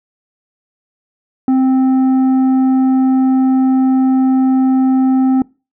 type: tone with tanh clipping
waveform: triangle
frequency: 261.6 Hz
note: C4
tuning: in tune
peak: -10 dBFS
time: 1.48-5.42 s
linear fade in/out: 2 ms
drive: 11 dB
effects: noise-tail reverb RT60 0.3 s tail -23 dB re dry